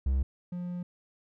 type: tone pair in turn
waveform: triangle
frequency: 66.4 / 177.27 Hz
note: C2 / F3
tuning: +26 / +26 cents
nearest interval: octave + perfect fourth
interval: 1700 cents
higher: second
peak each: -22 / -31 dBFS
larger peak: first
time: 0.06-0.23 / 0.52-0.83 s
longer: second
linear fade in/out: 5 ms
effects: none

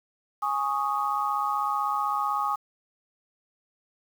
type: chord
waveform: sine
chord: Ab suspended fourth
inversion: none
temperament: equal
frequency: 830.6 / 1108.7 / 1244.5 Hz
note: Ab5 / Db6 / Eb6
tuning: 0 / 0 / 0 cents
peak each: -29 / -29 / -28 dBFS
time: 0.42-2.56 s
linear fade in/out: 10 ms
effects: 8-bit

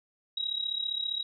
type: tone with amplitude modulation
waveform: sine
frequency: 3837 Hz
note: A#7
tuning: 49 cents sharp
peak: -26 dBFS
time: 0.37-1.23 s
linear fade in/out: 5 ms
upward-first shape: sine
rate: 35.1 Hz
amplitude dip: 80%
effects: none

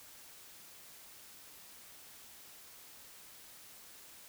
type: silence
effects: white hiss -55 dBFS RMS until 4.28 s

